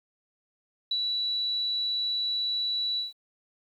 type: tone with ADSR envelope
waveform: sine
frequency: 3938 Hz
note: B7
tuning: 6 cents flat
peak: -24 dBFS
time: 0.91-3.13 s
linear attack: 4 ms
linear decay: 54 ms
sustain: -2 dB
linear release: 150 ms
effects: 10-bit